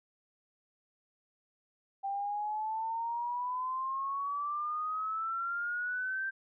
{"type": "exponential sweep", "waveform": "sine", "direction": "up", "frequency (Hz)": [784, 1578], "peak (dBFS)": -32, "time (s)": [2.03, 6.31], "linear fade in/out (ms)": 20, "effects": []}